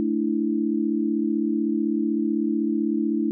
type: chord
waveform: sine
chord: A suspended fourth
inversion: none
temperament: equal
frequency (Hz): 220 / 293.7 / 329.6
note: A3 / D4 / E4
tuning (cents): 0 / 0 / 0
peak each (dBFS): -25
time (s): 0-3.31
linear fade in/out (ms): 0
effects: none